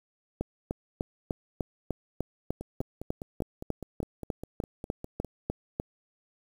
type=two click trains; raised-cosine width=2 ms; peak=-24 / -16 dBFS; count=14 / 19; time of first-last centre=2.61-5.247 / 0.41-5.799 s; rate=4.93 / 3.34 Hz; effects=8-bit